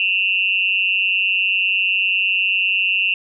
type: tone with amplitude modulation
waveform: sine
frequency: 2715 Hz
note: F7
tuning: 50 cents flat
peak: -11 dBFS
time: 0-3.14 s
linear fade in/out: 2 ms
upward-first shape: sine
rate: 192 Hz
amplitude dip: 95%
effects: none